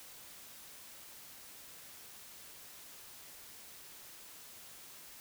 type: silence
effects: white hiss -53 dBFS RMS until 5.2 s